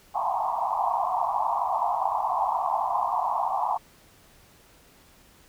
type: band-pass noise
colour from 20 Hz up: pink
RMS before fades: -26 dBFS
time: 0.14-3.78 s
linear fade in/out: 20 ms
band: 690 to 1100 Hz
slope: 96 dB/octave
effects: pink hiss -56 dBFS RMS until 5.48 s